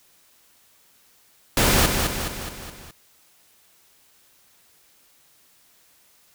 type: noise with echo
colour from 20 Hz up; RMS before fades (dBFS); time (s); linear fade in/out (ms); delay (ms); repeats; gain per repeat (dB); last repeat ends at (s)
pink; -18; 1.57-1.86; 2; 210; 5; -5; 2.91
effects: white hiss -58 dBFS RMS until 6.34 s